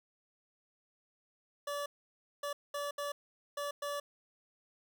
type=tone bursts at uneven times; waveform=25% pulse; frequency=576 Hz; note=D5; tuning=34 cents flat; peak=-32 dBFS; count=6; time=1.67-1.86 / 2.43-2.53 / 2.74-2.91 / 2.98-3.12 / 3.57-3.71 / 3.82-4 s; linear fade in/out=5 ms; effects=none